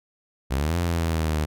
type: linear two-way sweep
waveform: sawtooth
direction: up then down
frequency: 61.74 to 87.2 to 75.5 Hz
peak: -18 dBFS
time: 0.5-1.46 s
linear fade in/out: 20 ms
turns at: 0.77 s
effects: none